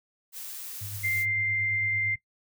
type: noise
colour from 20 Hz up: blue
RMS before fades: -39 dBFS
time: 0.32-1.26 s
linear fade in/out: 50 ms
type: tone with tremolo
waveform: sine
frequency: 102.3 Hz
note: G#2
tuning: 26 cents flat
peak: -35 dBFS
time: 0.81-2.16 s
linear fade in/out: 5 ms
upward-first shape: sine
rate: 8.9 Hz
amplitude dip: 50%
type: tone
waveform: sine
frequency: 2093 Hz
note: C7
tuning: in tune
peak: -25 dBFS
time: 1.03-2.16 s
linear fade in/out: 20 ms
effects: noise-tail reverb RT60 0.1 s tail -18 dB re dry